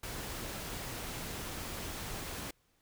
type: noise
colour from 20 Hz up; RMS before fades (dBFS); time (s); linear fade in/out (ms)
pink; -41; 0.03-2.51; 5
effects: pink hiss -73 dBFS RMS until 2.81 s